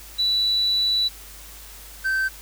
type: tone pair in turn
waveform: sine / triangle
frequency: 3951 / 1549.9 Hz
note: B7 / G6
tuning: 0 / -20 cents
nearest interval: octave + major third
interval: 1620 cents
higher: first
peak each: -18 dBFS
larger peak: neither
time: 0.18-1.09 / 2.04-2.29 s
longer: first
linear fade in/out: 20 ms
effects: added 51 Hz sine -44 dBFS peak until 2.41 s + white hiss -43 dBFS RMS until 2.41 s